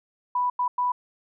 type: tone bursts at uneven times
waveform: sine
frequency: 987.8 Hz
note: B5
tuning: in tune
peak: -21 dBFS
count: 3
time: 0.35-0.5 / 0.59-0.68 / 0.78-0.92 s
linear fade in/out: 5 ms
effects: none